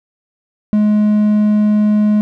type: tone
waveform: triangle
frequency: 210.6 Hz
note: G#3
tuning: 24 cents sharp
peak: -7 dBFS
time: 0.73-2.21 s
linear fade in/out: 0 ms
effects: none